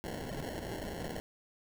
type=noise with sample-and-hold; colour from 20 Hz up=white; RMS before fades=-40 dBFS; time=0.04-1.2 s; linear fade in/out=0 ms; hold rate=1225 Hz; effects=none